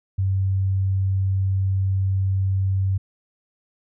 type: tone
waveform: sine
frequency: 96 Hz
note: G2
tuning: 36 cents flat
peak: -18 dBFS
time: 0.18-2.98 s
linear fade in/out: 10 ms
effects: none